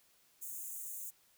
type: high-pass noise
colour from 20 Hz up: white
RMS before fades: -44 dBFS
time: 0.41-1.11 s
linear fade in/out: 20 ms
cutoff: 6400 Hz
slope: 96 dB/octave
effects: white hiss -69 dBFS RMS until 1.37 s